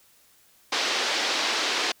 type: band-pass noise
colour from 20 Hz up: white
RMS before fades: -26 dBFS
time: 0.72-1.92 s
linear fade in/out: 5 ms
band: 280 to 5100 Hz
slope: 24 dB/octave
effects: white hiss -59 dBFS RMS until 2 s